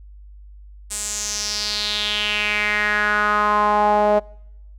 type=tone with band-pass filter sweep; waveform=sawtooth; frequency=209 Hz; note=G#3; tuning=11 cents sharp; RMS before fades=-20 dBFS; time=0.9-4.2 s; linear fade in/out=20 ms; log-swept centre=8500 to 650 Hz; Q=4.3; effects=noise-tail reverb RT60 0.8 s tail -26 dB re dry + added 50 Hz sine -39 dBFS peak until 4.78 s